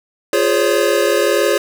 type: chord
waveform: square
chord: Db major seventh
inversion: first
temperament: equal with one note detuned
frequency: 349.2 / 415.3 / 523.3 / 564.7 Hz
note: F4 / Ab4 / C5 / Db5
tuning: 0 / 0 / 0 / +32 cents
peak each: -20 / -18 / -20 / -18 dBFS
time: 0.33-1.58 s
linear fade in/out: 2 ms
effects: none